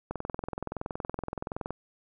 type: click train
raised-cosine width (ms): 1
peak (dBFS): -19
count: 35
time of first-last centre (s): 0.11-1.706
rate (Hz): 21.3
effects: none